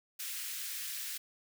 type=high-pass noise; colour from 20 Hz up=white; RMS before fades=-40 dBFS; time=0.19-1.18 s; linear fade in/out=10 ms; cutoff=1600 Hz; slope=24 dB/octave; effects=none